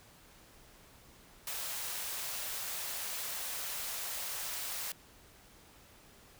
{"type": "high-pass noise", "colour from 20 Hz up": "white", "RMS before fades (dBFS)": -39, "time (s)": [1.47, 4.92], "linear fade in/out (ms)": 2, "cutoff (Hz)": 490, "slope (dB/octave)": 24, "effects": ["pink hiss -59 dBFS RMS until 6.39 s"]}